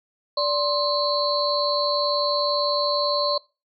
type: tone cluster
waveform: sine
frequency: 582 / 1051 / 4099 / 4411 Hz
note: D5 / C6 / C8 / C#8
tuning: -16 / +7 / -36 / -9 cents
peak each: -23 / -26 / -27 / -28 dBFS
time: 0.37-3.38 s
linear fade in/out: 5 ms
effects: noise-tail reverb RT60 0.3 s tail -24 dB re dry